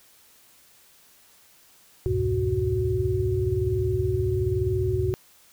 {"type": "tone cluster", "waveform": "sine", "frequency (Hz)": [67.2, 82.1, 101.2, 122.3, 371], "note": ["C2", "E2", "G#2", "B2", "F#4"], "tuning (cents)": [47, -6, -44, -16, 5], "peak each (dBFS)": [-32, -31, -27, -29, -25], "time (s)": [2.06, 5.14], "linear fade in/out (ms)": 0, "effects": ["white hiss -56 dBFS RMS until 5.52 s"]}